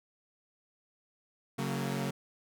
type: chord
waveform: sawtooth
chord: F# major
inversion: second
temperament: equal with one note detuned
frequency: 138.59 / 185 / 228.7 Hz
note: C#3 / F#3 / A#3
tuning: 0 / 0 / -33 cents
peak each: -31 / -33 / -33 dBFS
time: 1.58-2.11 s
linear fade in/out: 10 ms
effects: none

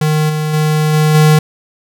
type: tone with level steps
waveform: square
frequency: 153.7 Hz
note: D#3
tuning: 21 cents flat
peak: -11 / -15 / -11 / -9 / -6 dBFS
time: 0.01-1.39 s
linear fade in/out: 5 ms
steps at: 0.29 / 0.53 / 0.93 / 1.14 s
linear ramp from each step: 10 ms
effects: none

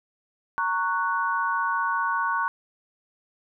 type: chord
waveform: sine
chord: F# major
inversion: first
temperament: just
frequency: 925 / 1110 / 1480 Hz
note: A#5 / C#6 / F#6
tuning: -14 / +2 / 0 cents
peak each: -28 / -26 / -27 dBFS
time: 0.58-2.48 s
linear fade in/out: 0 ms
effects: none

